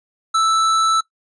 triangle tone with hard clipping, 1318.5 Hz, E6, in tune, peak -15 dBFS, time 0.34-1.01 s, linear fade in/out 10 ms, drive 16 dB, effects noise-tail reverb RT60 0.1 s tail -18 dB re dry + resampled to 22050 Hz

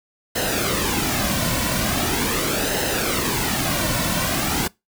pink noise with flanger, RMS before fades -22 dBFS, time 0.35-4.68 s, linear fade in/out 10 ms, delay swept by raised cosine 0.86 to 2.46 ms, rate 0.41 Hz, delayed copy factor -0.6, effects noise-tail reverb RT60 0.2 s tail -23 dB re dry

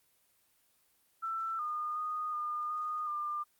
sine tone with pitch steps, 1333 / 1219 / 1235 / 1213 / 1230 / 1197 Hz, E6 / D#6 / D#6 / D#6 / D#6 / D6, +19 / -36 / -13 / -44 / -20 / +33 cents, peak -33 dBFS, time 1.22-3.44 s, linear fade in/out 20 ms, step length 370 ms, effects white hiss -71 dBFS RMS until 3.59 s + Opus 24 kbps

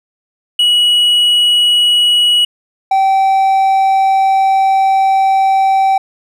triangle tone pair in turn, 2920 / 773.4 Hz, F#7 / G5, -24 / -24 cents, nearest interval octave + major seventh, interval 2300 cents, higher first, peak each -6 dBFS, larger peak neither, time 0.59-2.45 / 2.91-5.98 s, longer second, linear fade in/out 5 ms, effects none

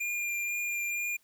square tone with vibrato, 2403 Hz, D7, 39 cents sharp, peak -31 dBFS, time 0-1.17 s, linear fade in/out 10 ms, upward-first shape triangle, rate 2.1 Hz, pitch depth 13 cents each way, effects white hiss -68 dBFS RMS until 1.23 s

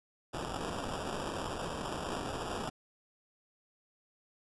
white noise with sample-and-hold, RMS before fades -38 dBFS, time 0.33-2.7 s, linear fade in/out 10 ms, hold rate 2100 Hz, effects resampled to 24000 Hz

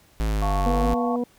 square exponential two-way sweep, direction down then up, 55.2 to 46.25 to 55.2 Hz, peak -22 dBFS, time 0.2-0.94 s, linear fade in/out 0 ms, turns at 0.7 s
sine chord, F augmented, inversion none, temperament equal, 698.5 / 880 / 1108.7 Hz, F5 / A5 / C#6, 0 / 0 / 0 cents, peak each -27 / -33 / -31 dBFS, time 0.42-1.16 s, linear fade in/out 2 ms
harmonic tone, 242.9 Hz, B3, 29 cents flat, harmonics 1 / 2 / 3 / 4, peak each -24 / -27 / -38 / -42 dBFS, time 0.66-1.24 s, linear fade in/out 5 ms
effects pink hiss -57 dBFS RMS until 1.38 s

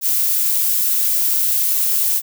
violet noise, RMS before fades -17 dBFS, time 0.01-2.22 s, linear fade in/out 50 ms, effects none

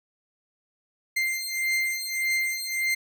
40% pulse beating tone pair, 2093 / 2094.7 Hz, C7 / C7, 0 / +1 cents, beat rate 1.7 Hz, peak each -27 dBFS, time 1.16-2.95 s, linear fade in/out 10 ms, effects none

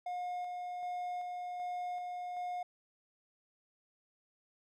triangle tone with tremolo, 717 Hz, F5, 45 cents sharp, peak -34 dBFS, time 0.06-2.63 s, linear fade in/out 5 ms, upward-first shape square, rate 1.3 Hz, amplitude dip 25%, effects none

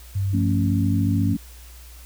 sine tone with pitch glide, 98 to 100 Hz, G2 to G2, 0 to +35 cents, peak -20 dBFS, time 0.15-1.34 s, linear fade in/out 10 ms, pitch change +35 cents, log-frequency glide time 0.88-0.98 s
sine chord, F augmented, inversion none, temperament equal with one note detuned, 174.61 / 223.2 / 277.2 Hz, F3 / A3 / C#4, 0 / +25 / 0 cents, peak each -26 / -25 / -24 dBFS, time 0.33-1.37 s, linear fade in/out 10 ms
effects added 60 Hz sine -41 dBFS peak until 2.05 s + white hiss -48 dBFS RMS until 2.05 s

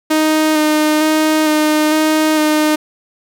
sawtooth tone with vibrato, 308.6 Hz, D#4, 14 cents flat, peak -7 dBFS, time 0.1-2.76 s, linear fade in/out 10 ms, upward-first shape square, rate 1.1 Hz, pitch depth 15 cents each way, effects none

